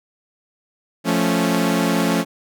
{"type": "chord", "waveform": "sawtooth", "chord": "F augmented", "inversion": "none", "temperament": "equal", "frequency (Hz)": [174.61, 220, 277.2], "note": ["F3", "A3", "C#4"], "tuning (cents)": [0, 0, 0], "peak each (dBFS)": -17, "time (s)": [1.04, 2.25], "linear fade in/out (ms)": 50, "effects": []}